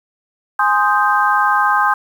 sine chord, Ab major seventh, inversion none, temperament equal, 830.6 / 1046.5 / 1244.5 / 1568 Hz, Ab5 / C6 / Eb6 / G6, 0 / 0 / 0 / 0 cents, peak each -17 dBFS, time 0.59-1.94 s, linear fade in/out 5 ms, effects 7-bit

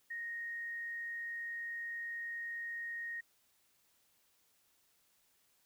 sine tone with frequency modulation, 1864.7 Hz, A#6, in tune, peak -39 dBFS, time 0.1-3.21 s, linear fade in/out 10 ms, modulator 54.8 Hz, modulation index 0.2, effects white hiss -73 dBFS RMS until 5.65 s

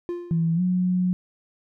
triangle tone with exponential decay, 349.3 Hz, F4, in tune, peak -22 dBFS, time 0.09-0.65 s, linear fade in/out 0 ms, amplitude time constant 120 ms
sine tone with pitch glide, 164.81 to 181.81 Hz, E3 to F#3, 0 to -30 cents, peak -19 dBFS, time 0.31-1.13 s, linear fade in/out 0 ms, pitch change +170 cents, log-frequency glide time 0.55-0.61 s
effects none

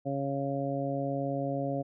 harmonic tone, 138.59 Hz, C#3, in tune, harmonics 1 / 2 / 3 / 4 / 5, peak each -35 / -34 / -41 / -34 / -37 dBFS, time 0.05-1.83 s, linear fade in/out 20 ms, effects none

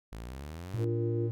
sawtooth exponential sweep, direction up, 52.2 to 109 Hz, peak -36 dBFS, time 0.12-0.85 s, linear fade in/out 5 ms
triangle tone, 114.3 Hz, A#2, 34 cents flat, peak -28 dBFS, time 0.74-1.31 s, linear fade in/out 0 ms
sine chord, Bb major, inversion first, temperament equal, 293.7 / 349.2 / 466.2 Hz, D4 / F4 / Bb4, 0 / 0 / 0 cents, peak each -39 / -33 / -37 dBFS, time 0.77-1.31 s, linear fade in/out 50 ms
effects none

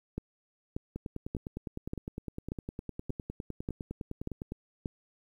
two click trains, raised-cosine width 3 ms, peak -21 / -24 dBFS, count 9 / 36, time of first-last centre 0.18-4.858 / 0.96-4.521 s, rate 1.71 / 9.83 Hz, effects 10-bit

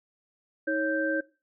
sine tone cluster, 316.7 / 551 / 1565 Hz, D#4 / C#5 / G6, +31 / -11 / -3 cents, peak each -29 dBFS, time 0.67-1.21 s, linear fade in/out 10 ms, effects noise-tail reverb RT60 0.3 s tail -19 dB re dry

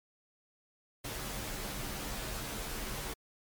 pink noise with comb filter, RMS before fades -39 dBFS, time 1.04-3.14 s, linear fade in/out 10 ms, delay 12 ms, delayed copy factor -0.9, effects MP3 96 kbps

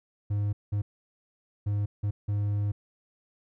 triangle tone bursts at uneven times, 102.7 Hz, G#2, 19 cents flat, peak -23 dBFS, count 5, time 0.3-0.53 / 0.72-0.82 / 1.66-1.86 / 2.03-2.11 / 2.28-2.72 s, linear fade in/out 10 ms, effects none

